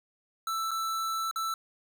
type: tone with dropouts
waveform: square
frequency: 1324 Hz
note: E6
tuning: 7 cents sharp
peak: -30 dBFS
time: 0.47-1.54 s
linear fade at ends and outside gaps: 2 ms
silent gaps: 0.709-0.714 / 1.312-1.359 s
effects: none